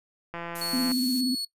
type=click train; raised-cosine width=0.5 ms; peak=-21 dBFS; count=99; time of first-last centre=0.34-0.916 s; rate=170 Hz
type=noise; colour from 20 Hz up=violet; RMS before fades=-35 dBFS; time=0.55-1.21 s; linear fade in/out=5 ms
type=tone; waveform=40% pulse; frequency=4388 Hz; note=C#8; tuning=18 cents flat; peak=-28 dBFS; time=0.61-1.45 s; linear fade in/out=5 ms
type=tone with vibrato; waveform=sine; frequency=253.7 Hz; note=B3; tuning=47 cents sharp; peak=-24 dBFS; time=0.73-1.35 s; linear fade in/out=5 ms; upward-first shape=sine; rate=17 Hz; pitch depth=56 cents each way
effects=noise-tail reverb RT60 0.1 s tail -18 dB re dry + resampled to 32000 Hz